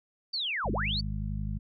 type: linear two-way sweep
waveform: sine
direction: down then up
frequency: 4699 to 85.2 to 4699 Hz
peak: -29 dBFS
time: 0.33-1.01 s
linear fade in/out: 10 ms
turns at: 0.72 s
type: harmonic tone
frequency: 51.6 Hz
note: G#1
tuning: 10 cents flat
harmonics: 1 / 2 / 3 / 4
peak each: -33 / -36 / -38 / -39 dBFS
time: 0.64-1.59 s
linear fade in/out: 20 ms
effects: none